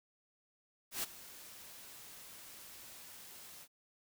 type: noise with ADSR envelope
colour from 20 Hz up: white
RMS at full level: -36 dBFS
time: 0.91-3.68 s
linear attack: 120 ms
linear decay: 21 ms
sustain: -17 dB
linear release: 60 ms
effects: none